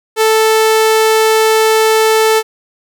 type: tone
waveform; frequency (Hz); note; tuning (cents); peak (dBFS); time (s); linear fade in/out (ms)
sawtooth; 440; A4; 0; -4; 0.16-2.43; 50
effects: none